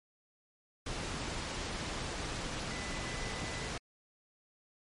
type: tone in noise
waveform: sine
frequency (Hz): 2000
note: B6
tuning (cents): +21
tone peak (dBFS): -46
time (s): 2.7-3.68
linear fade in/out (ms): 5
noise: pink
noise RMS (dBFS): -38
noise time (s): 0.86-3.78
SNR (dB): -11
effects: low-pass 7000 Hz 12 dB/octave + MP3 48 kbps